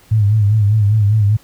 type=tone with vibrato; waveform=sine; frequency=105.3 Hz; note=G#2; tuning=24 cents sharp; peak=-9 dBFS; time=0.11-1.37 s; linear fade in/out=10 ms; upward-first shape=sine; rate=5 Hz; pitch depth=81 cents each way; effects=pink hiss -48 dBFS RMS until 1.43 s